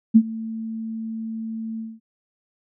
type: tone with ADSR envelope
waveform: sine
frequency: 223.4 Hz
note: A3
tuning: 27 cents sharp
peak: -6 dBFS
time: 0.14-2 s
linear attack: 21 ms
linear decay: 59 ms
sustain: -21 dB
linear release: 210 ms
effects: none